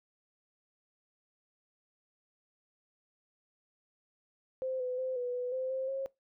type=tone with pitch steps; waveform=sine; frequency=520 / 503 / 517 / 491.9 / 495.6 / 518 / 526 / 539 Hz; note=C5 / B4 / C5 / B4 / B4 / C5 / C5 / C#5; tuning=-11 / +32 / -21 / -7 / +6 / -17 / +9 / -49 cents; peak=-32 dBFS; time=4.62-6.06 s; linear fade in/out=0 ms; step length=180 ms; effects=noise-tail reverb RT60 0.2 s tail -23 dB re dry